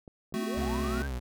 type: clicks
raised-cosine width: 2 ms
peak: -33 dBFS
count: 3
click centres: 0.078 / 0.325 / 0.547 s
type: linear sweep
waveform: sine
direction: up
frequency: 123.47 to 1621 Hz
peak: -38 dBFS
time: 0.33-1.08 s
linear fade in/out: 20 ms
type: chord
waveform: square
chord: F# diminished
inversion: first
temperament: equal with one note detuned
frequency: 220 / 256.2 / 370 Hz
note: A3 / C4 / F#4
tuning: 0 / -36 / 0 cents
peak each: -34 / -40 / -36 dBFS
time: 0.34-1.02 s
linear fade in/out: 0 ms
type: tone with vibrato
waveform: 40% pulse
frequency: 65.41 Hz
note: C2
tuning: in tune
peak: -31 dBFS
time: 0.56-1.2 s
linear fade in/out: 20 ms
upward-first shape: sine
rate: 4.6 Hz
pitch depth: 110 cents each way
effects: none